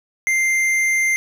sine tone with tanh clipping, 2093 Hz, C7, in tune, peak -17 dBFS, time 0.27-1.16 s, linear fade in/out 0 ms, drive 12 dB, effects none

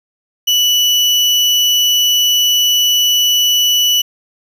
35% pulse tone, 2960 Hz, F#7, in tune, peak -8 dBFS, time 0.47-4.02 s, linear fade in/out 10 ms, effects resampled to 32000 Hz + 7-bit

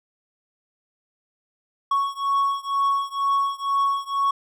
triangle beating tone pair, 1108.7 / 1110.8 Hz, C#6 / C#6, 0 / +3 cents, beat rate 2.1 Hz, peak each -21 / -22 dBFS, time 1.91-4.31 s, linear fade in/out 5 ms, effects none

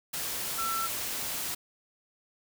sine tone in noise, 1341 Hz, E6, 29 cents sharp, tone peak -30 dBFS, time 0.58-0.87 s, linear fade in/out 10 ms, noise white, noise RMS -34 dBFS, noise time 0.13-1.55 s, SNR +1 dB, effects none

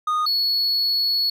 triangle tone pair in turn, 1234 / 4384 Hz, D#6 / C#8, -15 / -20 cents, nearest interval octave + minor seventh, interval 2195 cents, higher second, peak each -17 dBFS, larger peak neither, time 0.07-0.26 / 0.26-1.3 s, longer second, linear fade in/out 5 ms, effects none

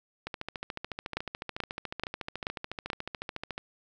two click trains, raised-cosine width 0.3 ms, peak -19 / -14 dBFS, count 47 / 5, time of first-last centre 0.27-3.579 / 1.17-2.902 s, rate 13.9 / 2.31 Hz, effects none

